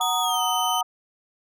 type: chord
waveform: sine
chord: D# minor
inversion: first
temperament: equal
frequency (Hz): 740 / 932.3 / 1244.5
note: F#5 / A#5 / D#6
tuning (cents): 0 / 0 / 0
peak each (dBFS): -26 / -26 / -27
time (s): 0-0.83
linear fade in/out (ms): 10
type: tone with pitch glide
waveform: sawtooth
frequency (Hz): 3393 to 3040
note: G#7 to F#7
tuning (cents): +36 to +46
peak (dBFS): -23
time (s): 0.01-0.81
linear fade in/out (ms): 2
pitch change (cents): -190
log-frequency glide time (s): 0.21-0.41
effects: none